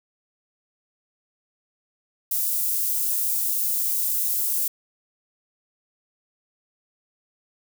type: high-pass noise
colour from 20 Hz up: white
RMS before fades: -24 dBFS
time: 2.31-4.68 s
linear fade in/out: 5 ms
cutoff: 11000 Hz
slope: 12 dB/octave
effects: none